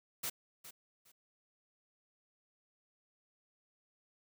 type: noise with echo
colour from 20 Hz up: white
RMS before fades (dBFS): -38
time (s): 0.23-0.3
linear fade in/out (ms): 10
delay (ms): 410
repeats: 2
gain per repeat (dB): -13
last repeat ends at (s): 1.12
effects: none